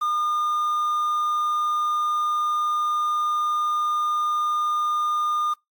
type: tone with quantisation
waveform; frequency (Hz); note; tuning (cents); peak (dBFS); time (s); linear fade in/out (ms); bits
triangle; 1213; D#6; -44; -19; 0.01-5.54; 10; 8
effects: noise-tail reverb RT60 0.2 s tail -25 dB re dry + AAC 64 kbps